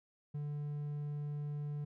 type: tone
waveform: triangle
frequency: 146.83 Hz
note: D3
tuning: in tune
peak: -35 dBFS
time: 0.34-1.85 s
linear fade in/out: 10 ms
effects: none